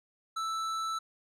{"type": "tone with hard clipping", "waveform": "triangle", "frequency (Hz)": 1320, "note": "E6", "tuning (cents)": 2, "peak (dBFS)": -33, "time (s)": [0.36, 0.99], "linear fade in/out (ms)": 10, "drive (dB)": 15, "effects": []}